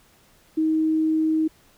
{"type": "tone", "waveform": "sine", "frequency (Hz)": 315.7, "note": "D#4", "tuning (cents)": 25, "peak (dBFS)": -18, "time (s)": [0.57, 1.48], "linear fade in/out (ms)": 10, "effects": ["pink hiss -57 dBFS RMS until 1.77 s"]}